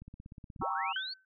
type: click train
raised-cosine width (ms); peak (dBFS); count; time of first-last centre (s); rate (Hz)
5; -35; 11; 0.02-0.622; 16.6
type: linear sweep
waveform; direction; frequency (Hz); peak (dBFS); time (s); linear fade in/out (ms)
sine; up; 55.8 to 4537; -37; 0.59-1.14; 10
type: chord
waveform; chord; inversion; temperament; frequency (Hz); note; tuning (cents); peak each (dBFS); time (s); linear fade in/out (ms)
sine; G diminished seventh; none; equal; 784 / 932.3 / 1108.7 / 1318.5; G5 / Bb5 / Db6 / Fb6; 0 / 0 / 0 / 0; -37; 0.61-0.93; 10
type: tone with exponential decay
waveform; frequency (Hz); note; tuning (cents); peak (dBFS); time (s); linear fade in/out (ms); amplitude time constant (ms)
sine; 1530; G6; -42; -30; 0.96-1.25; 2; 61
effects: none